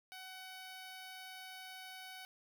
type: tone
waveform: 10% pulse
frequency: 751 Hz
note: F#5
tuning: 26 cents sharp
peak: -40 dBFS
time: 0.12-2.25 s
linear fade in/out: 0 ms
effects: none